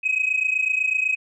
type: tone pair together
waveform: sine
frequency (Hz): 2521 / 2549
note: D#7 / D#7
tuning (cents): +22 / +41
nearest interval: unison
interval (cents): 19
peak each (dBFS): -21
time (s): 0.03-1.16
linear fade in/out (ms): 20
effects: tanh soft clip ceiling -14 dBFS